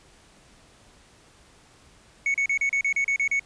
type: tone bursts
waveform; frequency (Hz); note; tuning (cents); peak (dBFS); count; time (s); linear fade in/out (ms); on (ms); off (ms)
triangle; 2217; C#7; 0; -19; 10; 2.26-3.395; 2; 82; 35
effects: pink hiss -55 dBFS RMS until 3.45 s + resampled to 22050 Hz